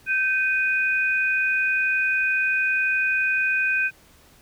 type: tone pair together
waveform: sine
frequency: 1552 / 2483 Hz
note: G6 / D#7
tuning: -18 / -4 cents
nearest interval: minor sixth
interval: 814 cents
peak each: -22 dBFS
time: 0.06-3.91 s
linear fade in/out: 50 ms
effects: pink hiss -54 dBFS RMS until 4.41 s